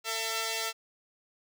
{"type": "tone pair together", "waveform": "5% pulse", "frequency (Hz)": [448.4, 671.1], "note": ["A4", "E5"], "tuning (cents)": [33, 31], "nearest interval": "perfect fifth", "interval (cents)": 698, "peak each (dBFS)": [-22, -22], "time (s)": [0.04, 0.73], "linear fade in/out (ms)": 50, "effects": []}